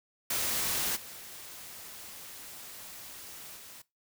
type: noise with level steps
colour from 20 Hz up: white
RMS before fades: -31 / -46 / -49 dBFS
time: 0.3-3.82 s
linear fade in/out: 5 ms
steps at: 0.95 / 3.55 s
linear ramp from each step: 20 ms
effects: noise-tail reverb RT60 0.2 s tail -19 dB re dry